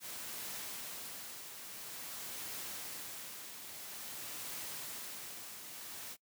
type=noise with tremolo; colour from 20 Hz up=white; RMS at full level=-43 dBFS; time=0-6.17 s; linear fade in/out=50 ms; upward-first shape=triangle; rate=0.49 Hz; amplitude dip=50%; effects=noise-tail reverb RT60 0.1 s tail -22 dB re dry + high-pass 100 Hz 12 dB/octave